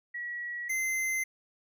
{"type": "tone pair in turn", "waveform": ["sine", "square"], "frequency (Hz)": [1924, 2070], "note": ["B6", "C7"], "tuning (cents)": [-46, -19], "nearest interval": "minor second", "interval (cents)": 127, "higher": "second", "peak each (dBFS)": [-34, -29], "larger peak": "second", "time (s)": [[0.14, 0.69], [0.69, 1.24]], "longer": "neither", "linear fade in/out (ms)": 10, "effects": []}